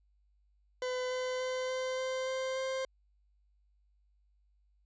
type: tone with pitch steps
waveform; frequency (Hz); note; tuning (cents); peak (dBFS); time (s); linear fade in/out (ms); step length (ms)
40% pulse; 505 / 508.5 / 512 / 515.6 / 519.2 / 522.8 / 526.4; B4 / C5 / C5 / C5 / C5 / C5 / C5; +39 / -50 / -38 / -26 / -13 / -1 / +10; -32; 0.82-2.85; 2; 290
effects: added 50 Hz sine -67 dBFS peak until 4.85 s + resampled to 16000 Hz